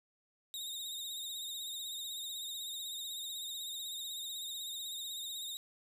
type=tone with vibrato; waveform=sawtooth; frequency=3729 Hz; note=A#7; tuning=in tune; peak=-37 dBFS; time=0.54-5.57 s; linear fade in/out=0 ms; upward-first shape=sine; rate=16 Hz; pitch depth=55 cents each way; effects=none